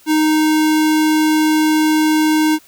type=tone; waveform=square; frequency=310.1 Hz; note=D#4; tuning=6 cents flat; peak=-12 dBFS; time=0.06-2.59 s; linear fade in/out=50 ms; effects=white hiss -48 dBFS RMS until 2.67 s